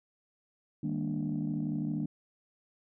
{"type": "chord", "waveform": "sine", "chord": "Eb major seventh", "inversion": "none", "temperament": "equal with one note detuned", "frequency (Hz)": [155.56, 200.7, 233.1, 293.7], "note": ["Eb3", "G3", "Bb3", "D4"], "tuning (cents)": [0, 41, 0, 0], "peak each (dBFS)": [-34, -36, -35, -35], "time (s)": [0.83, 2.06], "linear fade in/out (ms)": 5, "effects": ["tanh soft clip ceiling -24 dBFS"]}